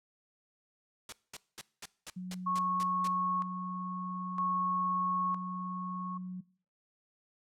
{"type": "noise bursts", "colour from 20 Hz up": "white", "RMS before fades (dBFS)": -41, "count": 9, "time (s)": [1.09, 3.076], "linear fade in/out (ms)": 2, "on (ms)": 34, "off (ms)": 210}
{"type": "tone", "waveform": "sine", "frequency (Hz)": 182.7, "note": "F#3", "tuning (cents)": -22, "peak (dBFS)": -37, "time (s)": [2.16, 6.41], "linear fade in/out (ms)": 10}
{"type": "tone with tremolo", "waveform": "sine", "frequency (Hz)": 1100, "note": "C#6", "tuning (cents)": -14, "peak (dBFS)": -29, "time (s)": [2.46, 6.18], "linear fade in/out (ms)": 10, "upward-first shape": "square", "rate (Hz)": 0.52, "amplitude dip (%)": 65}
{"effects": ["noise-tail reverb RT60 0.5 s tail -22 dB re dry", "low-pass 8000 Hz 12 dB/octave"]}